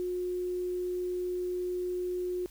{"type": "tone", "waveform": "sine", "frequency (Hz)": 360, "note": "F#4", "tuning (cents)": -47, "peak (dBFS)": -30, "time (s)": [0, 2.46], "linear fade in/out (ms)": 0, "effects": ["added 50 Hz sine -54 dBFS peak until 2.5 s", "white hiss -58 dBFS RMS until 2.5 s"]}